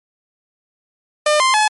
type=tone with pitch steps; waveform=sawtooth; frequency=602 / 1046 / 854 Hz; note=D5 / C6 / G#5; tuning=+43 / -1 / +48 cents; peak=-8 dBFS; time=1.26-1.68 s; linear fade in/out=5 ms; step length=140 ms; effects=MP3 48 kbps